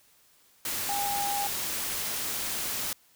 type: tone in noise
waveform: sine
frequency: 809 Hz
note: G#5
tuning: 46 cents flat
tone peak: -29 dBFS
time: 0.89-1.47 s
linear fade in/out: 2 ms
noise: white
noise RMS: -32 dBFS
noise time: 0.65-2.93 s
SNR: 0 dB
effects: white hiss -62 dBFS RMS until 3.15 s